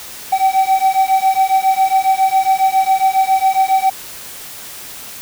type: beating tone pair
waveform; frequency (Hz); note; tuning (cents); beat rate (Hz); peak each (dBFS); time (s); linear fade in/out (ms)
triangle; 763 / 770.3; G5 / G5; -47 / -30; 7.3; -12; 0.32-3.9; 10
effects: white hiss -32 dBFS RMS until 5.21 s